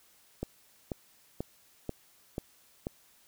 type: click train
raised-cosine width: 2 ms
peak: -20 dBFS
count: 6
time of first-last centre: 0.43-2.869 s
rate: 2.05 Hz
effects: white hiss -63 dBFS RMS until 3.27 s